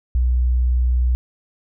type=tone; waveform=sine; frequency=61.74 Hz; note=B1; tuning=in tune; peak=-14 dBFS; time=0.15-1.15 s; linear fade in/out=0 ms; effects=none